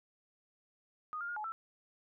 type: tone with pitch steps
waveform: sine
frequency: 1236 / 1402 / 1424 / 851 / 1330 Hz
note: D#6 / F6 / F6 / G#5 / E6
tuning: -12 / +6 / +33 / +42 / +15 cents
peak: -37 dBFS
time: 1.13-1.52 s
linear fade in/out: 0 ms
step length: 78 ms
effects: none